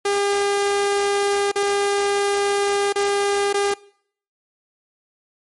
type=tone with dropouts; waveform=sawtooth; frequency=402.7 Hz; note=G4; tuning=47 cents sharp; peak=-14 dBFS; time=0.05-3.74 s; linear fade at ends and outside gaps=5 ms; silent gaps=1.516-1.557 / 2.926-2.957 / 3.529-3.541 s; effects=noise-tail reverb RT60 0.6 s tail -21 dB re dry + MP3 48 kbps